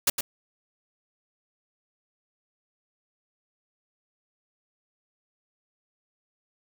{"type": "noise with echo", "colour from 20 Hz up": "white", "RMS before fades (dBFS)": -21, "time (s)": [0.07, 0.1], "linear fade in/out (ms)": 5, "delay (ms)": 110, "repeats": 1, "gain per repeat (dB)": -7, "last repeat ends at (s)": 0.21, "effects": []}